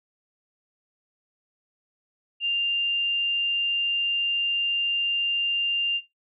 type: tone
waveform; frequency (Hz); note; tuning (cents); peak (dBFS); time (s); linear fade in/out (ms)
sine; 2794; F7; 0; -22; 2.4-6.01; 50
effects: noise-tail reverb RT60 0.2 s tail -17 dB re dry